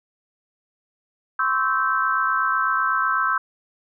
sine tone cluster, 1035 / 1103 / 1309 / 1553 Hz, C6 / C#6 / E6 / G6, -19 / -9 / -13 / -17 cents, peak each -27 / -26 / -22 / -23 dBFS, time 1.39-3.38 s, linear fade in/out 5 ms, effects none

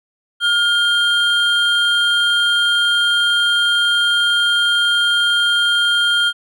triangle tone pair together, 1421 / 3190 Hz, F6 / G7, +30 / +30 cents, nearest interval octave + major second, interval 1400 cents, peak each -14 dBFS, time 0.4-6.33 s, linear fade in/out 50 ms, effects none

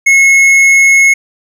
triangle tone with tanh clipping, 2177 Hz, C#7, 32 cents flat, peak -5 dBFS, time 0.06-1.14 s, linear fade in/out 10 ms, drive 13 dB, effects none

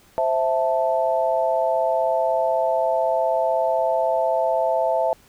sine chord, A minor, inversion first, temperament equal, 523.3 / 659.3 / 880 Hz, C5 / E5 / A5, 0 / 0 / 0 cents, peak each -24 / -20 / -24 dBFS, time 0.18-5.13 s, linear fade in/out 0 ms, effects pink hiss -54 dBFS RMS until 5.28 s

